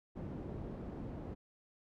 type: low-pass noise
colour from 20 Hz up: white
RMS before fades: -44 dBFS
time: 0.15-1.35 s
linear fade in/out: 20 ms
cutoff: 290 Hz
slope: 12 dB/octave
effects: none